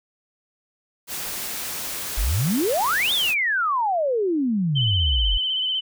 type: noise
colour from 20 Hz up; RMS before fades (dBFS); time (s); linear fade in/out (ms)
white; -30; 1.07-3.35; 50
type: exponential two-way sweep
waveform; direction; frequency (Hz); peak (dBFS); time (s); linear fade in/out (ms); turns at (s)
sine; up then down; 40 to 3695 to 40; -19; 2.17-5.38; 10; 3.13
type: tone with vibrato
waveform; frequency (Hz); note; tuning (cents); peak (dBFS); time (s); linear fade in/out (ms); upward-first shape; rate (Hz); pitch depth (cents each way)
sine; 3053; G7; -46; -21; 4.75-5.81; 20; sine; 16; 42
effects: none